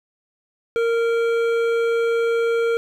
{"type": "tone with hard clipping", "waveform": "sine", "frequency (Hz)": 462.7, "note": "A#4", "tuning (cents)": -13, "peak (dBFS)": -19, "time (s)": [0.76, 2.77], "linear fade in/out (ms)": 0, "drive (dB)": 11, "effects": []}